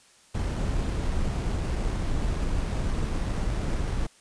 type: noise with sample-and-hold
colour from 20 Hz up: brown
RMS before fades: -27 dBFS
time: 0.34-4.07 s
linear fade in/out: 10 ms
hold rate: 7350 Hz
effects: white hiss -57 dBFS RMS until 4.2 s + resampled to 22050 Hz